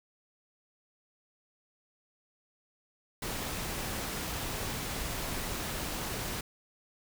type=noise; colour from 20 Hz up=pink; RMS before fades=-36 dBFS; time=3.22-6.41 s; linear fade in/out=5 ms; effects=none